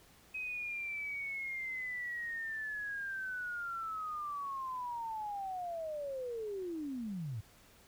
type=linear sweep; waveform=sine; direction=down; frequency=2537 to 98.5 Hz; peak=-37 dBFS; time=0.34-7.41 s; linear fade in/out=10 ms; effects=pink hiss -62 dBFS RMS until 7.87 s